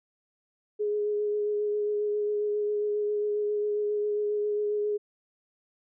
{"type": "tone with vibrato", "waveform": "sine", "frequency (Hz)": 417.3, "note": "G#4", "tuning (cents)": 8, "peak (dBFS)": -25, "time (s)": [0.79, 4.98], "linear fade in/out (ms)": 20, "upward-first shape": "sine", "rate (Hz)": 7.4, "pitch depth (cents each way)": 14, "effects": []}